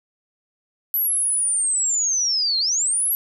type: linear two-way sweep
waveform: sine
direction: down then up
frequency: 11900 to 4106 to 11900 Hz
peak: -18 dBFS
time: 0.94-3.15 s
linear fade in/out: 0 ms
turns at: 2.59 s
effects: none